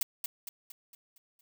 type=noise with echo; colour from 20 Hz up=blue; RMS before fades=-29 dBFS; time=0.01-0.03 s; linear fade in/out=2 ms; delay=230 ms; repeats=6; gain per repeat=-6 dB; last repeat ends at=1.41 s; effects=none